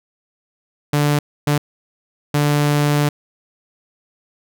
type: tone bursts at uneven times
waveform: sawtooth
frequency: 146.6 Hz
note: D3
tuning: 3 cents flat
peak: -10 dBFS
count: 3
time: 0.93-1.19 / 1.47-1.58 / 2.34-3.09 s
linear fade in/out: 5 ms
effects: none